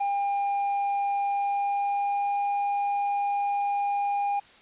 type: tone with pitch glide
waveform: triangle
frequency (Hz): 803 to 809.1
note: G5 to G#5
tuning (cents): +41 to -45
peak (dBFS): -22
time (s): 0-4.4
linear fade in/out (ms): 10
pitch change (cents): +14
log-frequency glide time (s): 1.23-2.43
effects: white hiss -53 dBFS RMS until 4.61 s + resampled to 8000 Hz